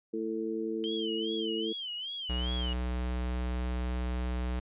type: harmonic tone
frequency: 111 Hz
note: A2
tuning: 16 cents sharp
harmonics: 2 / 3 / 4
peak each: -38 / -34 / -35 dBFS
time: 0.13-1.73 s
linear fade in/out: 10 ms
type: tone with vibrato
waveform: sine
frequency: 3100 Hz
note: G7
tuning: 20 cents flat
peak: -35 dBFS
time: 0.84-2.73 s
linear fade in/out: 0 ms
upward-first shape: sine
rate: 2.5 Hz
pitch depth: 130 cents each way
type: tone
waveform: square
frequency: 61.74 Hz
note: B1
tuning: in tune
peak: -31 dBFS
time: 2.29-4.6 s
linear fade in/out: 10 ms
effects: resampled to 8000 Hz